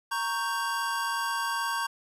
square chord, G diminished, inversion first, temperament equal, 932.3 / 1108.7 / 1568 Hz, Bb5 / Db6 / G6, 0 / 0 / 0 cents, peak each -33 dBFS, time 0.11-1.87 s, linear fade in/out 10 ms, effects resampled to 32000 Hz

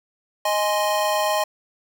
square chord, Ab major, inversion second, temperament equal, 622.3 / 830.6 / 1046.5 Hz, Eb5 / Ab5 / C6, 0 / 0 / 0 cents, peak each -23 / -25 / -26 dBFS, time 0.45-1.44 s, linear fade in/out 5 ms, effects none

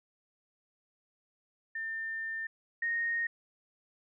sine tone pair in turn, 1800 / 1857 Hz, A6 / A#6, +39 / -7 cents, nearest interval minor second, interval 54 cents, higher second, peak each -34 / -29 dBFS, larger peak second, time 1.75-2.47 / 2.82-3.27 s, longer first, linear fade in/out 5 ms, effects none

